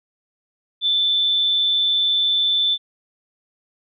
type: tone with amplitude modulation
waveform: sine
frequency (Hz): 3520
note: A7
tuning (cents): 0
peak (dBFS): -14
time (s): 0.81-2.78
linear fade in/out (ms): 50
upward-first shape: sine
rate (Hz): 186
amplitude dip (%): 35
effects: none